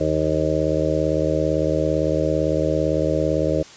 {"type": "harmonic tone", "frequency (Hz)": 77.78, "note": "D#2", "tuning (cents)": 0, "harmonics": [1, 2, 4, 5, 6, 7, 8], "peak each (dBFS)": [-28, -26, -24, -28, -26, -23, -26], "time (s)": [0, 3.63], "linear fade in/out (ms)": 10, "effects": ["white hiss -43 dBFS RMS until 3.76 s", "resampled to 16000 Hz"]}